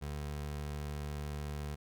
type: tone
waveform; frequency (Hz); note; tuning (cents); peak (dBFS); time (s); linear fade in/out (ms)
25% pulse; 73.42; D2; 0; -34; 0.01-1.76; 20
effects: none